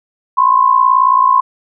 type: tone pair together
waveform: sine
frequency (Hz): 1012.5 / 1071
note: B5 / C6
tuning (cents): +43 / +40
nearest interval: minor second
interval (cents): 97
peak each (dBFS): -10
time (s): 0.37-1.41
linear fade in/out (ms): 10
effects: none